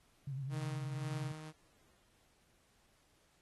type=tone with vibrato; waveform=sine; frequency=135.1 Hz; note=C#3; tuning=44 cents flat; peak=-38 dBFS; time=0.27-1.32 s; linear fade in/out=5 ms; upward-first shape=sine; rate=10 Hz; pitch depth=80 cents each way
type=tone with tremolo; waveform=sawtooth; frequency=155.56 Hz; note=D#3; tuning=in tune; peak=-37 dBFS; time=0.49-1.53 s; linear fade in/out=50 ms; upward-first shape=sine; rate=1.9 Hz; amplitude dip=50%
effects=pink hiss -71 dBFS RMS until 3.41 s + AAC 32 kbps